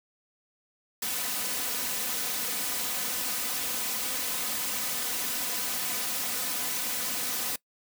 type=noise with comb filter; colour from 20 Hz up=white; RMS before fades=-31 dBFS; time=1.02-7.56 s; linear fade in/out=5 ms; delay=4 ms; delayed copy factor=+0.7; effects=noise-tail reverb RT60 0.1 s tail -22 dB re dry + high-pass 80 Hz 12 dB/octave